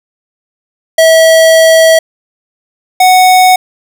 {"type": "tone pair in turn", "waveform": "square", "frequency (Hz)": [648, 740], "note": ["E5", "F#5"], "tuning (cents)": [-30, 0], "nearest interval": "major second", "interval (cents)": 230, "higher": "second", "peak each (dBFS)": -3, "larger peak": "neither", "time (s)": [[0.98, 1.99], [3, 3.56]], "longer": "first", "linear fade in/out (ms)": 5, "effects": []}